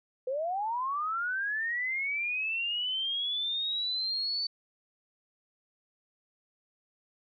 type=linear sweep; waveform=sine; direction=up; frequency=493.9 to 4538 Hz; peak=-29 dBFS; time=0.27-4.47 s; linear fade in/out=5 ms; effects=none